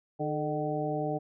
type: harmonic tone with a mistuned harmonic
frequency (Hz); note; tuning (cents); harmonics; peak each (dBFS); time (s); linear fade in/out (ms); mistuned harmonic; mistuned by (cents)
151.7; D#3; -44; 1 / 2 / 3 / 4 / 5; -35 / -35 / -35 / -35 / -35; 0.19-1.19; 20; 3; -67
effects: none